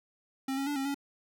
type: tone with pitch steps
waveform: square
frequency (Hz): 267.4 / 274.3 / 290.3 / 270.4 / 280.7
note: C4 / C#4 / D4 / C#4 / C#4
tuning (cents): +38 / -18 / -20 / -43 / +22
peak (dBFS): -31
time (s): 0.48-0.945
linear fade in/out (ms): 5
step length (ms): 93
effects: none